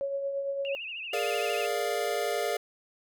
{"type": "tone with tremolo", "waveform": "sine", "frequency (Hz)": 554.4, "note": "C#5", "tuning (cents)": 0, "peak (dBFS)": -27, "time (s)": [0.01, 0.75], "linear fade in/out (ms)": 0, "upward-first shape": "triangle", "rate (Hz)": 8.8, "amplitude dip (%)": 45}
{"type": "tone with vibrato", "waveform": "sine", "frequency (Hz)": 2677, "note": "E7", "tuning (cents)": 26, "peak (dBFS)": -35, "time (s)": [0.65, 1.66], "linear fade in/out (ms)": 0, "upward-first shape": "triangle", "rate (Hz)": 13, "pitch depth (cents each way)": 140}
{"type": "chord", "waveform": "square", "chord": "Bb dominant seventh", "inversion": "third", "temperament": "equal", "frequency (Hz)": [415.3, 466.2, 587.3, 698.5], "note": ["Ab4", "Bb4", "D5", "F5"], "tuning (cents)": [0, 0, 0, 0], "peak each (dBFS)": -34, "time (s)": [1.13, 2.57], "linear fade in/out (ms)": 5}
{"effects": []}